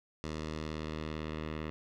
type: tone with low-pass filter sweep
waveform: 10% pulse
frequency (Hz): 77.78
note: D#2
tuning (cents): 0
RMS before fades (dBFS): -39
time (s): 0.24-1.7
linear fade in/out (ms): 0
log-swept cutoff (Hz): 5800 to 2700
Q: 1.2
effects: 11-bit